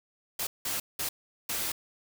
white noise bursts at uneven times, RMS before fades -32 dBFS, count 4, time 0.39-0.47 / 0.65-0.8 / 0.99-1.09 / 1.49-1.72 s, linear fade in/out 5 ms, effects none

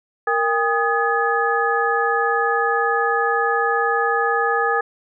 sine tone cluster, 465.4 / 804 / 1246 / 1700 Hz, A#4 / G5 / D#6 / G#6, -3 / +44 / +2 / +40 cents, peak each -22 dBFS, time 0.27-4.81 s, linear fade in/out 5 ms, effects none

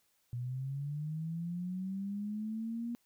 sine linear sweep, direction up, 119.4 to 238.8 Hz, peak -35 dBFS, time 0.33-2.95 s, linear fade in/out 0 ms, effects white hiss -74 dBFS RMS until 3.05 s

